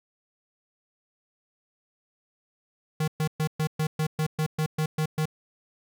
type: tone bursts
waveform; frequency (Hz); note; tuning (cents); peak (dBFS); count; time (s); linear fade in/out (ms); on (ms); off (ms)
square; 155.56; D#3; 0; -24; 12; 3-5.256; 5; 78; 120
effects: none